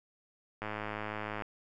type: click train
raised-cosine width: 0.5 ms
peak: -22 dBFS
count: 86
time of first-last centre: 0.62-1.422 s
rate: 106 Hz
effects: none